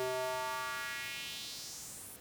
square tone with high-pass filter sweep, 128.3 Hz, C3, 34 cents flat, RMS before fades -40 dBFS, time 0-2.16 s, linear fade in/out 0 ms, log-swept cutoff 440 to 11000 Hz, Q 2.3, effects pink hiss -55 dBFS RMS until 2.2 s + high-pass 80 Hz 12 dB/octave

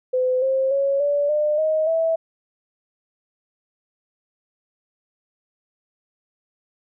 sine tone with pitch steps, 509 / 530.6 / 553.1 / 576.6 / 601.1 / 626.7 / 653.3 Hz, C5 / C5 / C#5 / D5 / D5 / D#5 / E5, -48 / +24 / -4 / -32 / +40 / +12 / -16 cents, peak -17 dBFS, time 0.13-2.16 s, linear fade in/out 10 ms, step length 290 ms, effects none

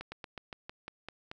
slowing click train, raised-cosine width 0.3 ms, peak -25 dBFS, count 9, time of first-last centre 0.01-1.315 s, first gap 110 ms, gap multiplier 1.11, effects none

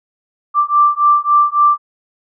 sine beating tone pair, 1174.7 / 1178.3 Hz, D6 / D6, 0 / +5 cents, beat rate 3.6 Hz, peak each -12 dBFS, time 0.54-1.78 s, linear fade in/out 50 ms, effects none

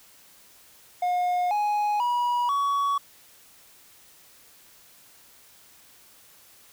triangle tone with pitch steps, 717 / 833.2 / 968.2 / 1125.1 Hz, F5 / G#5 / B5 / C#6, +45 / +5 / -35 / +25 cents, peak -20 dBFS, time 1.02-2.98 s, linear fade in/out 5 ms, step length 490 ms, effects white hiss -54 dBFS RMS until 6.72 s

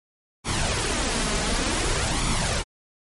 pink noise with flanger, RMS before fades -24 dBFS, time 0.44-2.64 s, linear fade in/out 50 ms, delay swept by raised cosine 0.87 to 4.77 ms, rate 0.55 Hz, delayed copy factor +0.5, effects MP3 48 kbps

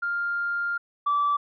sine tone pair in turn, 1400 / 1158.4 Hz, F6 / D6, +4 / -24 cents, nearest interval minor third, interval 328 cents, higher first, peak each -24 / -19 dBFS, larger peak second, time 0.02-0.78 / 1.06-1.37 s, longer first, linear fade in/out 10 ms, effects tanh soft clip ceiling -17 dBFS

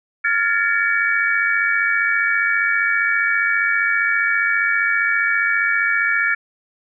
sine tone cluster, 1398 / 1692 / 1787 / 2271 Hz, F6 / G#6 / A6 / C#7, +1 / +32 / +26 / +41 cents, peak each -21 dBFS, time 0.24-6.35 s, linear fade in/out 10 ms, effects none

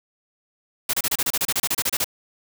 white noise bursts, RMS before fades -22 dBFS, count 16, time 0.89-2.044 s, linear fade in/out 5 ms, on 44 ms, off 30 ms, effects none

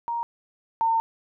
sine tone pair in turn, 937 / 907.2 Hz, A#5 / A#5, +9 / -47 cents, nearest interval minor second, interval 56 cents, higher first, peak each -25 / -19 dBFS, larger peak second, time 0.08-0.23 / 0.81-1 s, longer second, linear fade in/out 0 ms, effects none

